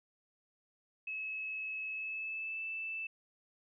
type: tone with pitch glide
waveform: sine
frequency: 2583 to 2642 Hz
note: E7 to E7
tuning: -36 to +3 cents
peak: -37 dBFS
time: 1.07-3.07 s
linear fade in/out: 5 ms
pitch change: +39 cents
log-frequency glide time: 1.89-2.63 s
effects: none